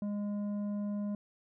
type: tone with tanh clipping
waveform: triangle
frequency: 205.4 Hz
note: G#3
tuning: 19 cents flat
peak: -34 dBFS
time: 0.02-1.15 s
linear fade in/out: 2 ms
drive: 12 dB
effects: none